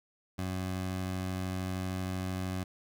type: tone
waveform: 20% pulse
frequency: 93 Hz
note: F#2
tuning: 9 cents sharp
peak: -28 dBFS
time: 0.38-2.64 s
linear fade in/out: 10 ms
effects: none